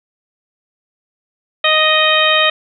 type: harmonic tone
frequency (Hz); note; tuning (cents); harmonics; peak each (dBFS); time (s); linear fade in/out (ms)
622.3; D#5; 0; 1 / 2 / 3 / 4 / 5 / 6; -17 / -17 / -17 / -17 / -17 / -17; 1.64-2.5; 5
effects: none